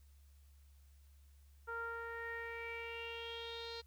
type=tone with low-pass filter sweep; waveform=sawtooth; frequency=463 Hz; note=A#4; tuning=12 cents flat; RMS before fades=-45 dBFS; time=1.67-3.82 s; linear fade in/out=20 ms; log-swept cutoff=1300 to 4300 Hz; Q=7; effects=added 70 Hz sine -60 dBFS peak until 3.86 s + white hiss -75 dBFS RMS until 3.86 s